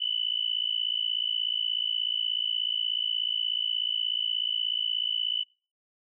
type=tone with amplitude modulation; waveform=sine; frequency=2988 Hz; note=F#7; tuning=16 cents sharp; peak=-22 dBFS; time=0-5.44 s; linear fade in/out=20 ms; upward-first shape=sine; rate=56.6 Hz; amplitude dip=95%; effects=noise-tail reverb RT60 0.4 s tail -26 dB re dry